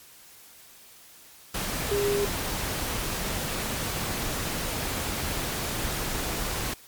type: tone in noise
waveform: sine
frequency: 405.9 Hz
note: G#4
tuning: 40 cents flat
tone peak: -23 dBFS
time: 1.91-2.25 s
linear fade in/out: 5 ms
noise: pink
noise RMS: -30 dBFS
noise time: 1.54-6.74 s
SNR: +4 dB
effects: white hiss -51 dBFS RMS until 6.87 s + MP3 96 kbps